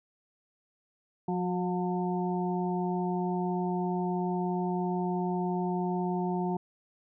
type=harmonic tone with a mistuned harmonic; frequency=179.4 Hz; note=F3; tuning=47 cents sharp; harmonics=1 / 2 / 4 / 5; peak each=-30 / -33 / -36 / -37 dBFS; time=1.28-6.57 s; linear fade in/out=5 ms; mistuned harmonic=2; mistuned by=+18 cents; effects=none